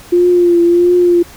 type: tone with vibrato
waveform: sine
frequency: 349.2 Hz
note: F4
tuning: in tune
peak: -6 dBFS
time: 0.12-1.23 s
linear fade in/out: 10 ms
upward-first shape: triangle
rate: 1.5 Hz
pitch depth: 40 cents each way
effects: pink hiss -37 dBFS RMS until 1.36 s